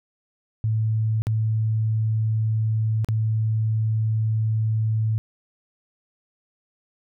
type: tone with dropouts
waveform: sine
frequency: 110 Hz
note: A2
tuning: in tune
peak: -19 dBFS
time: 0.64-5.18 s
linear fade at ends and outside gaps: 0 ms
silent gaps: 1.22-1.269 / 3.046-3.087 s
effects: none